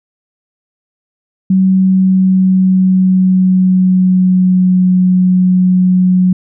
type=tone with pitch glide; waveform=sine; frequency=188.9 to 183.31 Hz; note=F#3 to F#3; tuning=+36 to -16 cents; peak=-6 dBFS; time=1.5-6.33 s; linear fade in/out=5 ms; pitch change=-52 cents; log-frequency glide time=1.65-4.89 s; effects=none